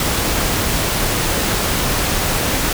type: noise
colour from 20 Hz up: pink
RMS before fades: -18 dBFS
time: 0-2.73 s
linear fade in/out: 2 ms
effects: none